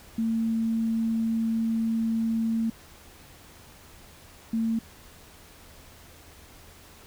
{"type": "tone bursts at uneven times", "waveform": "sine", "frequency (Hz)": 225.8, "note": "A3", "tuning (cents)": 45, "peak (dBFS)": -23, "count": 2, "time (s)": [[0.18, 2.7], [4.53, 4.79]], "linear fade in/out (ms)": 5, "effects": ["added 80 Hz sine -57 dBFS peak until 7.06 s", "pink hiss -51 dBFS RMS until 7.06 s"]}